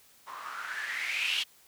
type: noise with low-pass filter sweep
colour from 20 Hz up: violet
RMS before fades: -34 dBFS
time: 0.26-1.44 s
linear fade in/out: 20 ms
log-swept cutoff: 1000 to 3100 Hz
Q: 6.8
effects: white hiss -60 dBFS RMS until 1.67 s